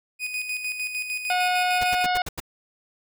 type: tone with tremolo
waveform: 40% pulse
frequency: 2489 Hz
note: D#7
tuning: in tune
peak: -25 dBFS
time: 0.19-2.07 s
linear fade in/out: 50 ms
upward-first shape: square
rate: 6.6 Hz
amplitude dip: 50%
type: harmonic tone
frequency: 726 Hz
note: F#5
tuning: 33 cents flat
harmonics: 1 / 2 / 3 / 4 / 5 / 6 / 7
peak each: -22 / -28 / -32 / -34 / -36 / -38 / -39 dBFS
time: 1.3-2.22 s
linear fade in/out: 2 ms
type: noise bursts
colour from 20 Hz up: pink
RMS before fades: -31 dBFS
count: 6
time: 1.81-2.402 s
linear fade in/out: 5 ms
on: 27 ms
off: 86 ms
effects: none